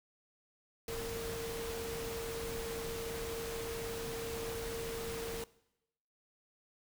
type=tone in noise; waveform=sine; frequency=458.6 Hz; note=A#4; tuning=28 cents flat; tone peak=-39 dBFS; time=0.88-5.44 s; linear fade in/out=2 ms; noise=pink; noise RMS=-43 dBFS; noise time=0.88-5.44 s; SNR=+1 dB; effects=noise-tail reverb RT60 0.9 s tail -21 dB re dry